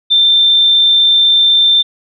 sine tone, 3572 Hz, A7, 25 cents sharp, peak -6 dBFS, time 0.1-1.83 s, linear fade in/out 20 ms, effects none

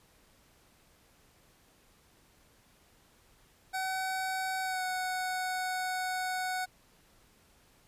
25% pulse tone with pitch glide, 756 to 740.4 Hz, F#5 to F#5, +37 to +1 cents, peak -28 dBFS, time 3.73-6.66 s, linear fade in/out 20 ms, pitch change -36 cents, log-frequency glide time 4.62-4.83 s, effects pink hiss -64 dBFS RMS until 7.87 s + resampled to 32000 Hz

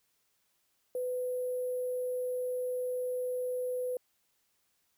sine tone with sample-and-hold, 501 Hz, B4, 25 cents sharp, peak -31 dBFS, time 0.95-3.97 s, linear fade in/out 2 ms, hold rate 11025 Hz, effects white hiss -75 dBFS RMS until 4.97 s

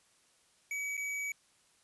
square tone with dropouts, 2275 Hz, C#7, 44 cents sharp, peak -35 dBFS, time 0.71-1.32 s, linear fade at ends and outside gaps 2 ms, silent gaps 0.969-0.976 s, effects white hiss -68 dBFS RMS until 1.83 s + resampled to 24000 Hz

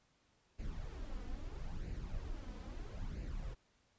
brown noise with flanger, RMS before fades -43 dBFS, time 0.58-3.55 s, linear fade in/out 20 ms, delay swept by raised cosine 0.43 to 4.03 ms, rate 0.76 Hz, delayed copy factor +0.6, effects pink hiss -74 dBFS RMS until 3.98 s + resampled to 16000 Hz

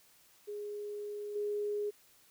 sine tone with level steps, 414.6 Hz, G#4, 3 cents flat, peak -38 / -32 dBFS, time 0.47-1.91 s, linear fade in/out 20 ms, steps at 1.35 s, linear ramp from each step 10 ms, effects white hiss -64 dBFS RMS until 2.3 s

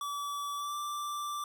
square tone with pitch glide, 1150 to 1174.2 Hz, D6 to D6, -37 to -1 cents, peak -35 dBFS, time 0.01-1.44 s, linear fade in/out 2 ms, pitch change +36 cents, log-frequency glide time 0.56-0.76 s, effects none

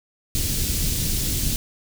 pink band-stop noise, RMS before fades -23 dBFS, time 0.35-1.56 s, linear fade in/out 0 ms, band 210 to 4400 Hz, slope 12 dB/octave, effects none

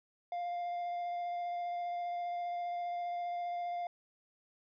triangle tone with vibrato, 701 Hz, F5, 6 cents sharp, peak -33 dBFS, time 0.32-3.87 s, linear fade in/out 2 ms, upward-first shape sine, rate 15 Hz, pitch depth 10 cents each way, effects resampled to 11025 Hz

